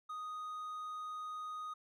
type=tone; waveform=triangle; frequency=1244 Hz; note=D#6; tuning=1 cent flat; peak=-39 dBFS; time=0.09-1.74 s; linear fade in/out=10 ms; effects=none